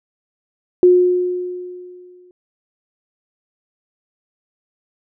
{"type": "tone with exponential decay", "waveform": "sine", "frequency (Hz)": 360, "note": "F#4", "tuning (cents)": -47, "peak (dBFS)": -5, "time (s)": [0.83, 2.31], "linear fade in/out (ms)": 1, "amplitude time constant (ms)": 320, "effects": []}